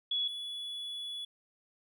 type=tone pair in turn; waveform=sine / triangle; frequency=3383 / 3410 Hz; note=G#7 / G#7; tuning=+31 / +45 cents; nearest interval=unison; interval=14 cents; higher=second; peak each=-29 / -36 dBFS; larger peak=first; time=0.11-0.28 / 0.28-1.25 s; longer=second; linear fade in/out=5 ms; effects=none